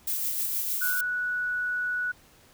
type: noise with tremolo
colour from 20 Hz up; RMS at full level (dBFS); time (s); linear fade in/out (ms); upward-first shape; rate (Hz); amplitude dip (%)
violet; -28; 0.07-1.01; 5; sine; 6.5; 30
type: tone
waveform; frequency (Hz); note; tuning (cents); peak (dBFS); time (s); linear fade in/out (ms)
sine; 1473; F#6; -8; -26; 0.81-2.12; 10
effects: pink hiss -57 dBFS RMS until 2.53 s